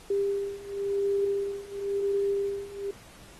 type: beating tone pair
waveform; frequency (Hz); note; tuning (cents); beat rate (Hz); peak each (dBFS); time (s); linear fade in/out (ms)
sine; 398.2 / 399.16; G4 / G4; +27 / +31; 0.96; -30 / -28; 0.1-2.91; 5
effects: pink hiss -52 dBFS RMS until 3.39 s + AAC 32 kbps